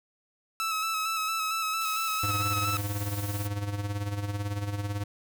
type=tone with vibrato; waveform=sawtooth; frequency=1301 Hz; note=E6; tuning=23 cents flat; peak=-24 dBFS; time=0.6-2.77 s; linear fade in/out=0 ms; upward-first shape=square; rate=4.4 Hz; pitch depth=24 cents each way
type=noise; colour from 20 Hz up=blue; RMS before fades=-40 dBFS; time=1.81-3.47 s; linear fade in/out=2 ms
type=tone with tremolo; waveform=square; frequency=101.9 Hz; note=G#2; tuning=32 cents flat; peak=-28 dBFS; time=2.23-5.04 s; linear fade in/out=5 ms; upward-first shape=sine; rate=18 Hz; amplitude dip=60%
effects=none